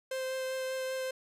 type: tone with vibrato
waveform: 45% pulse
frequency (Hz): 522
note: C5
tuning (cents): -4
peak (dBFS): -33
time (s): 0.11-1.11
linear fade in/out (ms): 5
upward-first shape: triangle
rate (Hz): 5.1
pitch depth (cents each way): 11
effects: resampled to 32000 Hz